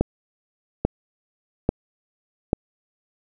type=click train; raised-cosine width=2 ms; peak=-4 dBFS; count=4; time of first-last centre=0.01-2.531 s; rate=1.19 Hz; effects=none